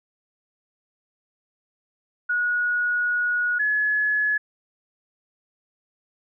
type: tone pair in turn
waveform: sine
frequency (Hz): 1455 / 1701.1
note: F#6 / G#6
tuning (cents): -29 / +41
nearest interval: minor third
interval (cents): 270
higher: second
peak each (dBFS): -20 / -19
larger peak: second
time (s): 2.29-3.59 / 3.59-4.38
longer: first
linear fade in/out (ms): 10
effects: none